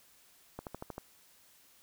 click train, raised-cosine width 1 ms, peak -26 dBFS, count 6, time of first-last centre 0.59-0.981 s, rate 12.8 Hz, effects white hiss -63 dBFS RMS until 1.82 s

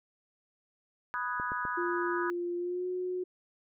sine chord, G# minor seventh, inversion first, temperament equal, 987.8 / 1244.5 / 1480 / 1661.2 Hz, B5 / D#6 / F#6 / G#6, 0 / 0 / 0 / 0 cents, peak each -36 / -36 / -37 / -39 dBFS, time 1.14-2.3 s, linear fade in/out 0 ms
clicks, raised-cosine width 2 ms, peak -28 dBFS, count 3, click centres 1.399 / 1.519 / 1.652 s
sine tone with pitch glide, 349.2 to 364.4 Hz, F4 to F#4, 0 to -26 cents, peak -31 dBFS, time 1.77-3.24 s, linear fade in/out 10 ms, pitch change +74 cents, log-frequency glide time 2.57-2.87 s
effects none

